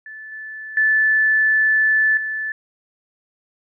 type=tone with level steps; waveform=sine; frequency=1746 Hz; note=A6; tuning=14 cents flat; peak=-33 / -30 / -13 / -22 dBFS; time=0.06-2.52 s; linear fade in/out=2 ms; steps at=0.32 / 0.77 / 2.17 s; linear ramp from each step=2 ms; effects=none